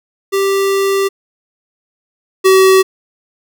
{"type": "tone pair in turn", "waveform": "square", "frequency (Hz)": [392, 380.2], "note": ["G4", "F#4"], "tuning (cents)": [0, 47], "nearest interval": "minor second", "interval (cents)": 53, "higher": "first", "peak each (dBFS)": [-12, -6], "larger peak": "second", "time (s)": [[0.32, 1.09], [2.44, 2.83]], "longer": "first", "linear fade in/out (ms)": 20, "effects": []}